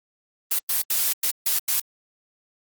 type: noise bursts at uneven times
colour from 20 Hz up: blue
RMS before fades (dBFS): -22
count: 6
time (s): 0.51-0.59 / 0.69-0.82 / 0.9-1.13 / 1.23-1.31 / 1.46-1.59 / 1.68-1.8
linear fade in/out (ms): 5
effects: Opus 32 kbps